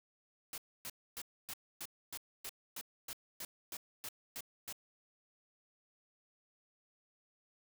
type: noise bursts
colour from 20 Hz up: white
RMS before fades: -44 dBFS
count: 14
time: 0.53-4.726 s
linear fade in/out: 2 ms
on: 49 ms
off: 270 ms
effects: none